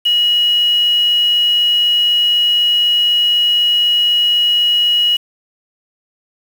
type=tone with quantisation; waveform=sine; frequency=2904 Hz; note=F#7; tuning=33 cents flat; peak=-10 dBFS; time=0.05-5.17 s; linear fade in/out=10 ms; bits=5; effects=none